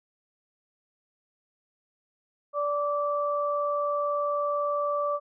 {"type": "tone pair together", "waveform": "sine", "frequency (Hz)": [582, 1164], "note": ["D5", "D6"], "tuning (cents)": [-16, -16], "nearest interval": "octave", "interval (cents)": 1200, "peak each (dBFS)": [-27, -28], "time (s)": [2.53, 5.2], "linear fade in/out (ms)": 50, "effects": []}